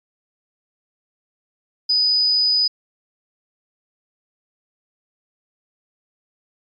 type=tone; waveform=sine; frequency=4978 Hz; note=D#8; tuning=in tune; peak=-14 dBFS; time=1.89-2.68 s; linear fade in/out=10 ms; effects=MP3 96 kbps